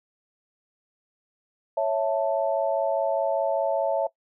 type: chord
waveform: sine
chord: A major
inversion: first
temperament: equal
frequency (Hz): 554.4 / 659.3 / 880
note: C#5 / E5 / A5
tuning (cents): 0 / 0 / 0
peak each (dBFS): -25 / -24 / -30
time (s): 1.77-4.07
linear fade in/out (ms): 5
effects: noise-tail reverb RT60 0.1 s tail -20 dB re dry